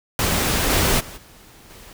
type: noise with level steps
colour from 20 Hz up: pink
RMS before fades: -20 / -18 / -37 / -47 / -43 dBFS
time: 0.19-1.93 s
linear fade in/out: 2 ms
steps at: 0.69 / 0.99 / 1.16 / 1.69 s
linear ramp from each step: 20 ms
effects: none